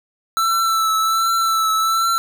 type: tone with vibrato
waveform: square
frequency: 1327 Hz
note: E6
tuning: 11 cents sharp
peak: -16 dBFS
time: 0.37-2.18 s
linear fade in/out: 0 ms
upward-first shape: triangle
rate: 1.3 Hz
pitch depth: 32 cents each way
effects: none

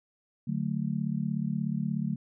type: chord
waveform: sine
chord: D major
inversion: none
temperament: just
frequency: 146.83 / 183.54 / 220.2 Hz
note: D3 / F#3 / A3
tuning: 0 / -14 / +2 cents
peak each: -32 dBFS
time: 0.47-2.16 s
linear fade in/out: 10 ms
effects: none

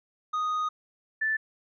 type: tone pair in turn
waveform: triangle / sine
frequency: 1243 / 1757.9 Hz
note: D#6 / A6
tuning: -2 / -2 cents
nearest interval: tritone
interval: 600 cents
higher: second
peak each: -24 dBFS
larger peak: neither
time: 0.33-0.69 / 1.21-1.37 s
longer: first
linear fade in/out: 10 ms
effects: resampled to 16000 Hz

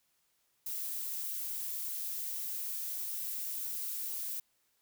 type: noise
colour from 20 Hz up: violet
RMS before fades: -38 dBFS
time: 0.66-4.4 s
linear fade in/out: 5 ms
effects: white hiss -75 dBFS RMS until 4.81 s

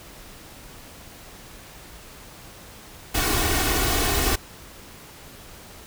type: noise with comb filter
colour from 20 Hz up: pink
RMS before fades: -22 dBFS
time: 3.14-4.36 s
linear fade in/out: 10 ms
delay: 2.7 ms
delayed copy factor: +0.7
effects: pink hiss -44 dBFS RMS until 5.86 s

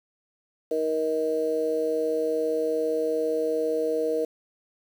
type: harmonic tone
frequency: 157.5 Hz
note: D#3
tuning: 21 cents sharp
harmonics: 2 / 3 / 4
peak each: -32 / -24 / -30 dBFS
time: 0.71-4.25 s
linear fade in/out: 5 ms
effects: 8-bit

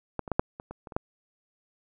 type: clicks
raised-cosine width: 1 ms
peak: -15 / -24 / -13 / -6 / -24 / -25 / -28 / -28 / -12 dBFS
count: 9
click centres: 0.193 / 0.278 / 0.317 / 0.395 / 0.599 / 0.71 / 0.872 / 0.922 / 0.965 s
effects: none

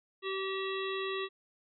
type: harmonic tone with a mistuned harmonic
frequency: 384.9 Hz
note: G4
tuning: 32 cents flat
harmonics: 1 / 3 / 5 / 7 / 9 / 10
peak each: -35 / -40 / -42 / -43 / -45 / -45 dBFS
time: 0.22-1.29 s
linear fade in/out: 50 ms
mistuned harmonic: 9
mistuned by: -56 cents
effects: none

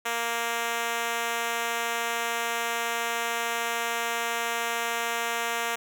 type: tone with high-pass filter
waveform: 5% pulse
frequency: 233.1 Hz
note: A#3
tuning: in tune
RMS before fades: -29 dBFS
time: 0.05-5.76 s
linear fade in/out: 10 ms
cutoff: 480 Hz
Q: 0.93
effects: none

